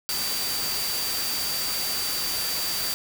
sine tone in noise, 4649 Hz, D8, 18 cents flat, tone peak -29 dBFS, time 0.09-2.94 s, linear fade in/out 0 ms, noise white, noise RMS -29 dBFS, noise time 0.09-2.94 s, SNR -3 dB, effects none

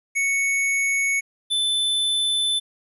square tone pair in turn, 2217 / 3519 Hz, C#7 / A7, 0 / 0 cents, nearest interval minor sixth, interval 800 cents, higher second, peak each -20 dBFS, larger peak neither, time 0.15-1.21 / 1.5-2.6 s, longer second, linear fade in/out 20 ms, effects resampled to 32000 Hz + 10-bit

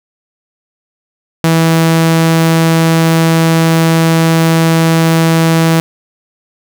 sawtooth tone, 163.5 Hz, E3, 14 cents flat, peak -3 dBFS, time 1.44-5.8 s, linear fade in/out 0 ms, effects none

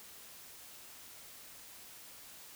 silence, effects white hiss -53 dBFS RMS until 2.55 s

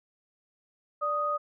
sine tone pair together, 587.3 / 1244.5 Hz, D5 / D#6, 0 / 0 cents, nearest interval octave + minor second, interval 1300 cents, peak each -32 / -27 dBFS, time 1.01-1.38 s, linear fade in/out 20 ms, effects none

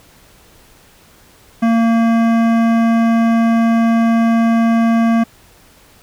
sine tone with hard clipping, 229 Hz, A#3, 31 cents flat, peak -12 dBFS, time 1.62-5.24 s, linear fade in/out 10 ms, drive 15 dB, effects pink hiss -47 dBFS RMS until 6.02 s

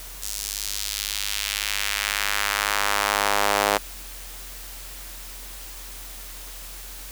sawtooth tone with high-pass filter sweep, 101.9 Hz, G#2, 32 cents flat, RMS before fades -25 dBFS, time 0.22-3.78 s, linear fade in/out 10 ms, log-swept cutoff 6600 to 620 Hz, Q 1.1, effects added 43 Hz sine -40 dBFS peak until 7.11 s + white hiss -40 dBFS RMS until 7.11 s

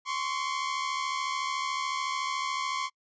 sawtooth tone pair together, 1046.5 / 1120.3 Hz, C6 / C#6, 0 / +18 cents, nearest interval minor second, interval 118 cents, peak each -28 / -29 dBFS, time 0.05-2.9 s, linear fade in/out 50 ms, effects noise-tail reverb RT60 0.1 s tail -26 dB re dry + resampled to 16000 Hz

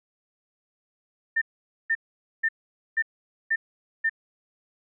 sine tone bursts, 1800 Hz, A6, 39 cents sharp, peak -20 dBFS, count 6, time 1.36-4.096 s, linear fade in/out 10 ms, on 56 ms, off 480 ms, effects none

